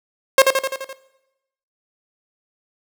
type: tone with echo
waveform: sawtooth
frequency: 536 Hz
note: C5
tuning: 42 cents sharp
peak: -3 dBFS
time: 0.38-0.42 s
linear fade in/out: 2 ms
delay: 85 ms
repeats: 6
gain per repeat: -4 dB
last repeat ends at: 0.93 s
effects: noise-tail reverb RT60 0.9 s tail -17 dB re dry